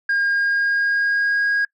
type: tone with pitch glide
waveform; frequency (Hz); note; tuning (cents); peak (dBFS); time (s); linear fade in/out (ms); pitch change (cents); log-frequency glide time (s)
sine; 1618 to 1638.7; G#6 to G#6; -46 to -24; -14; 0.09-1.65; 5; +22; 0.3-1.46
effects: noise-tail reverb RT60 0.1 s tail -23 dB re dry + tanh soft clip ceiling -15 dBFS